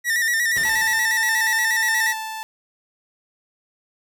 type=tone with vibrato; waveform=45% pulse; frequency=1864.7 Hz; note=A#6; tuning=in tune; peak=-18 dBFS; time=0.04-2.15 s; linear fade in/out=50 ms; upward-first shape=square; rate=8.4 Hz; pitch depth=57 cents each way
type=noise with exponential decay; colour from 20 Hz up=pink; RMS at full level=-35 dBFS; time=0.56-1.71 s; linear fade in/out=0 ms; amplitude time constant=250 ms
type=tone with tremolo; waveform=sawtooth; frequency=880 Hz; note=A5; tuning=in tune; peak=-22 dBFS; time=0.65-2.43 s; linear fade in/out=0 ms; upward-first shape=sine; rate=1.6 Hz; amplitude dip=30%
effects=none